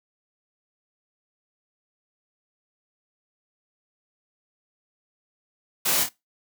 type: noise with echo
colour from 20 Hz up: white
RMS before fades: -23 dBFS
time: 5.85-6.04 s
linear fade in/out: 10 ms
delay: 26 ms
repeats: 2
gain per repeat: -6 dB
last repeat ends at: 6.092 s
effects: noise-tail reverb RT60 0.2 s tail -20 dB re dry + high-pass 100 Hz 12 dB/octave